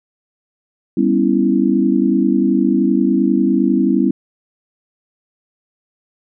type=chord; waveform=sine; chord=C# half-diminished seventh; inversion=second; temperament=equal with one note detuned; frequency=197.48 / 246.9 / 277.2 / 329.6 Hz; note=G3 / B3 / C#4 / E4; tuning=+13 / 0 / 0 / 0 cents; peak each=-17 dBFS; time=0.97-4.11 s; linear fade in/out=5 ms; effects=none